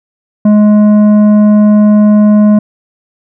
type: tone with tanh clipping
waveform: sine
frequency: 210 Hz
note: G#3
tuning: 19 cents sharp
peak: -4 dBFS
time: 0.45-2.59 s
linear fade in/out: 5 ms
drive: 9 dB
effects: none